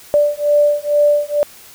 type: beating tone pair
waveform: sine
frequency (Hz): 586 / 588.2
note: D5 / D5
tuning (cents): -4 / +3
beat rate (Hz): 2.2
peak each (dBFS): -14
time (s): 0.14-1.43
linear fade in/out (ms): 0
effects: white hiss -41 dBFS RMS until 1.74 s